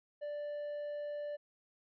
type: tone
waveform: triangle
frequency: 587.3 Hz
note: D5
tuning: in tune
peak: -36 dBFS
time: 0.21-1.37 s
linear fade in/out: 20 ms
effects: resampled to 11025 Hz